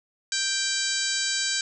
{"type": "harmonic tone", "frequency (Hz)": 784, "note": "G5", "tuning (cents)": 0, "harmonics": [2, 3, 4, 5, 6, 7, 8, 9, 10], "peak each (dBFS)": [-31, -37, -35, -31, -31, -35, -34, -33, -33], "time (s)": [0.32, 1.61], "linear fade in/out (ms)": 2, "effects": []}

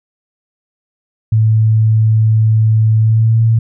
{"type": "tone with pitch glide", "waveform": "sine", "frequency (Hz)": [110, 113.22], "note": ["A2", "A2"], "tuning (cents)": [0, 50], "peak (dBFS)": -7, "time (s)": [1.32, 3.59], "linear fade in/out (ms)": 5, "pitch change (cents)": 50, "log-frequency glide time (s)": [2.99, 3.4], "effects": []}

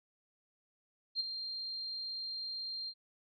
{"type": "tone with ADSR envelope", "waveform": "sine", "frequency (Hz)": 4186, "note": "C8", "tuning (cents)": 0, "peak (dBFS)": -29, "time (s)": [1.15, 2.94], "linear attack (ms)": 49, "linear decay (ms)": 18, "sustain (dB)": -9, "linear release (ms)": 60, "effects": []}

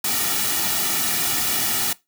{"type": "noise with comb filter", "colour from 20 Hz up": "white", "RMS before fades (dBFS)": -22, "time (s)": [0.04, 1.93], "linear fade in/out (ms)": 5, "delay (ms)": 1.9, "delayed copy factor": -0.65, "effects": ["noise-tail reverb RT60 0.2 s tail -20 dB re dry"]}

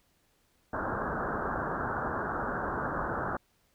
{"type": "low-pass noise", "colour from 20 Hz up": "white", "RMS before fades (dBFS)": -33, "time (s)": [0.73, 3.37], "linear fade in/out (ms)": 5, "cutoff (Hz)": 1600, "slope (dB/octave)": 96, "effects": ["pink hiss -70 dBFS RMS until 3.74 s"]}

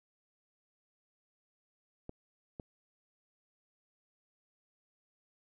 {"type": "clicks", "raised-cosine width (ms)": 2, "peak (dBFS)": -29, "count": 2, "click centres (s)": [2.094, 2.598], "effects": []}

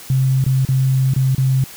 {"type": "tone with dropouts", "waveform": "sine", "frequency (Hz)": 132, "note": "C3", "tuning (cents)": 16, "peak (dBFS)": -12, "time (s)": [0.1, 1.64], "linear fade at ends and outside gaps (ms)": 2, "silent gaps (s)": [[0.441, 0.463], [0.651, 0.688], [1.137, 1.162], [1.349, 1.381]], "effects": ["white hiss -37 dBFS RMS until 1.76 s"]}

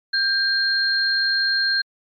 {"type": "tone pair together", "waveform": "sine", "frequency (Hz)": [1591, 4213], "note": ["G6", "C8"], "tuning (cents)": [25, 11], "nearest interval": "octave + perfect fourth", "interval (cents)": 1686, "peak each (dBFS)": -20, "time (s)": [0.13, 1.82], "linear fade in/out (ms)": 10, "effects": ["MP3 96 kbps"]}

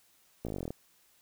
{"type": "slowing click train", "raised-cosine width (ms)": 2, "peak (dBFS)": -23, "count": 13, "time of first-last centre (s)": [0.45, 0.705], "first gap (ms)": 17, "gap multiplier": 1.04, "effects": ["white hiss -66 dBFS RMS until 1.21 s"]}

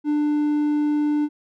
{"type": "tone", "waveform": "triangle", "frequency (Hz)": 297, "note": "D4", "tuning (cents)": 20, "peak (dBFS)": -16, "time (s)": [0.04, 1.29], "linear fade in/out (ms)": 50, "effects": []}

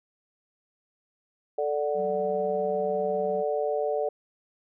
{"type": "chord", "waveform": "sine", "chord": "D major", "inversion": "second", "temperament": "equal", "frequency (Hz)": [440, 587.3, 740], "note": ["A4", "D5", "F#5"], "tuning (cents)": [0, 0, 0], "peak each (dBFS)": [-28, -28, -32], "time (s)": [1.58, 4.09], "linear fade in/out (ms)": 5}
{"type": "tone with tremolo", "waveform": "triangle", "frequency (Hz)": 188.6, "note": "F#3", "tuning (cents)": 33, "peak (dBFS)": -33, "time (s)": [1.94, 3.44], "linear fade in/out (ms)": 50, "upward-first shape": "triangle", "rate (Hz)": 20, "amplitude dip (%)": 45}
{"effects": []}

